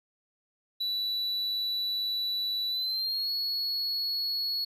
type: tone with pitch glide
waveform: triangle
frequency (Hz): 3951 to 4359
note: B7 to C#8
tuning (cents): 0 to -30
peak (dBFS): -27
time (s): 0.8-4.65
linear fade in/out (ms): 10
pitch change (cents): +170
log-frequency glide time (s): 2.69-3.31
effects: 11-bit